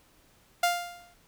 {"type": "tone with exponential decay", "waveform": "sawtooth", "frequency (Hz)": 700, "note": "F5", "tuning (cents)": 4, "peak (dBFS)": -17, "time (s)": [0.63, 1.14], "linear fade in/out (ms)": 5, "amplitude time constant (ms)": 110, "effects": ["pink hiss -62 dBFS RMS until 1.27 s"]}